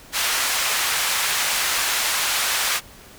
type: band-pass noise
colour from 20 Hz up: pink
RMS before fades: -22 dBFS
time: 0.12-2.81 s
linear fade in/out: 50 ms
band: 1200 to 14000 Hz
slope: 12 dB/octave
effects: pink hiss -45 dBFS RMS until 3.18 s